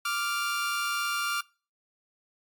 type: tone pair together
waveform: sawtooth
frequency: 1173 / 1394.9 Hz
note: D6 / F6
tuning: -2 / -2 cents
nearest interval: minor third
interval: 300 cents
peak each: -28 / -26 dBFS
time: 0.05-1.41 s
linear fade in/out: 5 ms
effects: noise-tail reverb RT60 0.4 s tail -26 dB re dry + AAC 64 kbps